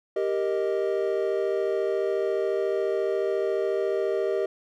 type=chord; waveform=triangle; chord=Eb major; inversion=first; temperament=equal; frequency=392 / 466.2 / 622.3 Hz; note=G4 / Bb4 / Eb5; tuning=0 / 0 / 0 cents; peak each=-24 / -27 / -27 dBFS; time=0.16-4.46 s; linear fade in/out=5 ms; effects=none